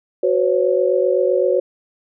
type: chord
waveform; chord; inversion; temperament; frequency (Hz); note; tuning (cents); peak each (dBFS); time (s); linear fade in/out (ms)
sine; F# suspended fourth; none; equal with one note detuned; 370 / 506.6 / 554.4; F#4 / B4 / C#5; 0 / +44 / 0; -18; 0.23-1.6; 5
effects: none